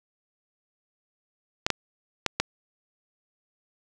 clicks, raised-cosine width 0.2 ms, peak -5 dBFS, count 4, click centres 1.665 / 1.703 / 2.263 / 2.4 s, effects none

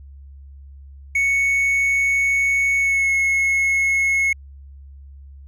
triangle tone with pitch glide, 2217 to 2179 Hz, C#7 to C#7, 0 to -30 cents, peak -14 dBFS, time 1.15-4.33 s, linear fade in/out 5 ms, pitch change -30 cents, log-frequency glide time 2.78-3.12 s, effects added 69 Hz sine -38 dBFS peak until 5.47 s

